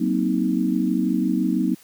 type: chord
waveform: sine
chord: C half-diminished seventh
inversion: second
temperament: just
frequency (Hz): 188.37 / 235.5 / 261.6 / 314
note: Gb3 / Bb3 / C4 / Eb4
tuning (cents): +31 / +18 / 0 / +16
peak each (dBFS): -24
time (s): 0-1.75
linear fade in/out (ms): 10
effects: white hiss -51 dBFS RMS until 1.83 s